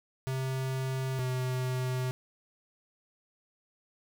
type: tone pair in turn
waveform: square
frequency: 131.7 / 127.95 Hz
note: C3 / C3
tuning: +12 / -38 cents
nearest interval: minor second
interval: 50 cents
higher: first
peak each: -31 / -30 dBFS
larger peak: second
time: 0.27-1.19 / 1.19-2.11 s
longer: neither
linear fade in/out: 0 ms
effects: none